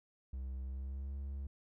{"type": "tone with pitch glide", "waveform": "triangle", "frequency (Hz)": [65.2, 69], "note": ["C2", "C#2"], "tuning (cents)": [-5, -7], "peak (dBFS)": -37, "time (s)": [0.33, 1.47], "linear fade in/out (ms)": 5, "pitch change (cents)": 98, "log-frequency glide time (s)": [0.63, 1.14], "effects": []}